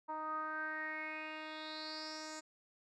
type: tone with low-pass filter sweep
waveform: 10% pulse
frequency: 311.1 Hz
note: D#4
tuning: in tune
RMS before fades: -43 dBFS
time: 0.08-2.41 s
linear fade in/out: 20 ms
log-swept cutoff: 1000 to 6900 Hz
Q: 6.9
effects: none